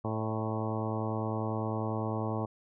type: harmonic tone with a mistuned harmonic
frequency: 110 Hz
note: A2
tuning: in tune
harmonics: 1 / 2 / 3 / 4 / 5 / 6 / 7 / 8 / 9 / 10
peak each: -34 / -37 / -39 / -40 / -41 / -42 / -42 / -43 / -44 / -44 dBFS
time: 0.04-2.46 s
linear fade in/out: 10 ms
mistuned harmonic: 6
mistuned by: -33 cents
effects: none